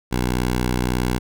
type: tone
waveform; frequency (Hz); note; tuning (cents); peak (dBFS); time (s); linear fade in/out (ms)
10% pulse; 61.74; B1; 0; -11; 0.11-1.19; 20
effects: none